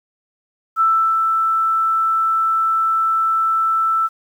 sine tone with ADSR envelope, 1325 Hz, E6, 9 cents sharp, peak -11 dBFS, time 0.76-4.09 s, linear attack 46 ms, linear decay 350 ms, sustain -3 dB, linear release 36 ms, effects 8-bit

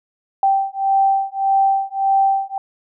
sine beating tone pair, 780 / 781.7 Hz, G5 / G5, -9 / -5 cents, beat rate 1.7 Hz, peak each -17 dBFS, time 0.43-2.58 s, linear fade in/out 2 ms, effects none

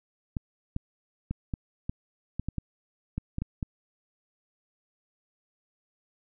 clicks, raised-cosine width 5 ms, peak -18 dBFS, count 12, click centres 0.368 / 0.764 / 1.31 / 1.538 / 1.895 / 2.396 / 2.486 / 2.583 / 3.18 / 3.384 / 3.42 / 3.628 s, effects none

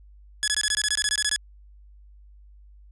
10% pulse tone bursts, 1691 Hz, G#6, 31 cents sharp, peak -12 dBFS, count 14, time 0.43-1.361 s, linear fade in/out 0 ms, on 47 ms, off 21 ms, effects added 50 Hz sine -47 dBFS peak until 2.91 s + resampled to 24000 Hz

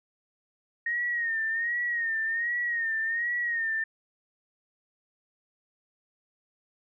sine tone with vibrato, 1856 Hz, A#6, 8 cents flat, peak -26 dBFS, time 0.86-3.84 s, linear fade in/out 5 ms, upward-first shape sine, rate 1.3 Hz, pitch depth 71 cents each way, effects none

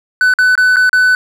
triangle tone with dropouts, 1500 Hz, F#6, 23 cents sharp, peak -5 dBFS, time 0.21-1.15 s, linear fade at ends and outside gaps 1 ms, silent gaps 0.338-0.387 / 0.554-0.577 / 0.76-0.767 / 0.894-0.93 s, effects none

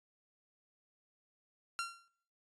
sawtooth tone with exponential decay, 1374 Hz, F6, 29 cents flat, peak -29 dBFS, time 1.79-2.08 s, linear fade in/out 0 ms, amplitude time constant 63 ms, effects noise-tail reverb RT60 0.6 s tail -23 dB re dry + resampled to 24000 Hz

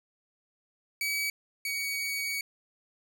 sawtooth tone pair in turn, 2277 / 2252 Hz, C#7 / C#7, +46 / +27 cents, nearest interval unison, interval 19 cents, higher first, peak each -25 / -27 dBFS, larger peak first, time 1.01-1.3 / 1.65-2.41 s, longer second, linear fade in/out 2 ms, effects none

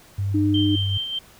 sine tone with pitch glide, 99 to 98.2 Hz, G2 to G2, +18 to +4 cents, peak -21 dBFS, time 0.18-0.98 s, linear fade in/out 10 ms, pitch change -14 cents, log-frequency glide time 0.65-0.76 s
sine tone, 303.7 Hz, D#4, 42 cents flat, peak -18 dBFS, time 0.34-0.76 s, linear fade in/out 10 ms
sine tone with tremolo, 3136 Hz, G7, in tune, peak -23 dBFS, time 0.54-1.19 s, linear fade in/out 5 ms, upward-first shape sine, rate 5.1 Hz, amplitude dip 45%
effects pink hiss -50 dBFS RMS until 1.39 s

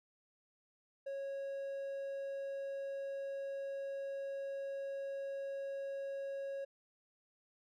triangle tone, 550 Hz, C#5, 14 cents flat, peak -37 dBFS, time 1.06-6.65 s, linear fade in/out 10 ms, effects none

